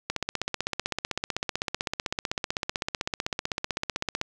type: click train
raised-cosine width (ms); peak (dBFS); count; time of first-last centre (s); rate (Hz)
0.2; -10; 66; 0.1-4.214; 15.8
effects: none